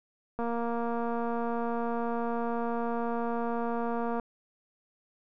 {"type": "click train", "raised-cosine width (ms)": 1, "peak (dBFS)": -20, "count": 892, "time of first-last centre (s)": [0.39, 4.198], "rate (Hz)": 234, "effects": []}